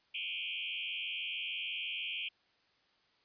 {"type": "tone with frequency modulation", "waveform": "sine", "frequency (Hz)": 2794, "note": "F7", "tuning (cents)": 0, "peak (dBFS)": -36, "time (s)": [0.14, 2.29], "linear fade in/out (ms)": 10, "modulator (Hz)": 86.3, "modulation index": 5.3, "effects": ["white hiss -71 dBFS RMS until 3.24 s", "resampled to 11025 Hz"]}